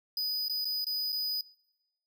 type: tone with dropouts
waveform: square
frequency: 4973 Hz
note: D#8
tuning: 2 cents flat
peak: -30 dBFS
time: 0.17-1.41 s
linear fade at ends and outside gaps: 2 ms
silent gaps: 0.483-0.496 / 0.646-0.653 / 0.845-0.867 / 1.122-1.127 s
effects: noise-tail reverb RT60 1.0 s tail -25 dB re dry